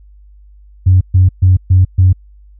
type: tone bursts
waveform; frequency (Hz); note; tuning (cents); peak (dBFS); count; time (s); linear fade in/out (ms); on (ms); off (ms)
sine; 92.5; F#2; 0; -3; 5; 0.86-2.13; 10; 150; 130
effects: tanh soft clip ceiling 0 dBFS + added 50 Hz sine -38 dBFS peak until 2.59 s